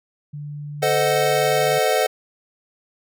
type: tone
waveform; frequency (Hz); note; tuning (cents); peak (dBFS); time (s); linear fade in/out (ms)
sine; 146.83; D3; 0; -29; 0.33-1.79; 10
type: chord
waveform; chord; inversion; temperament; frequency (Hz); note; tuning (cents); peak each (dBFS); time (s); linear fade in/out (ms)
square; A diminished seventh; none; equal with one note detuned; 440 / 519 / 622.3 / 740; A4 / C5 / Eb5 / Gb5; 0 / -14 / 0 / 0; -23; 0.82-2.07; 10
effects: none